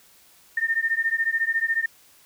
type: beating tone pair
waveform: sine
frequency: 1810 / 1824 Hz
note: A6 / A#6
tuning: +48 / -38 cents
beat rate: 14 Hz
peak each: -24 dBFS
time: 0.57-1.86 s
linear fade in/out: 5 ms
effects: white hiss -55 dBFS RMS until 2.25 s